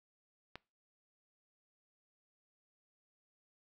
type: click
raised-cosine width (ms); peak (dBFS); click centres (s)
0.3; -28; 0.556
effects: noise-tail reverb RT60 0.3 s tail -23 dB re dry